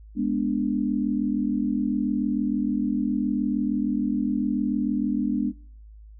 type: chord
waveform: sine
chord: G# diminished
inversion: none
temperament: equal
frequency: 207.7 / 246.9 / 293.7 Hz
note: G#3 / B3 / D4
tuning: 0 / 0 / 0 cents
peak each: -26 dBFS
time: 0.15-5.53 s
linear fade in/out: 50 ms
effects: noise-tail reverb RT60 0.5 s tail -22 dB re dry + added 53 Hz sine -43 dBFS peak until 6.19 s